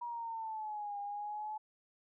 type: exponential two-way sweep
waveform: sine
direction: down then up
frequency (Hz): 961 to 808 to 862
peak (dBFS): -38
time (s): 0.01-1.58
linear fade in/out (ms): 10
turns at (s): 0.99
effects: none